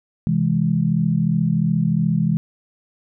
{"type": "chord", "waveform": "sine", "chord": "C augmented", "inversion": "none", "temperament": "equal", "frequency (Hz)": [130.81, 164.81, 207.7], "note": ["C3", "E3", "G#3"], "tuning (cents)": [0, 0, 0], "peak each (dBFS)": [-23, -18, -21], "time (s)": [0.27, 2.37], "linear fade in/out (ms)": 0, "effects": []}